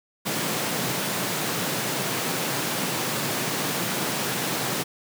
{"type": "high-pass noise", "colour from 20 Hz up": "pink", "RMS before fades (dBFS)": -27, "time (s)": [0.25, 4.84], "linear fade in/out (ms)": 20, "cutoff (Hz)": 120, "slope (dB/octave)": 48, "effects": []}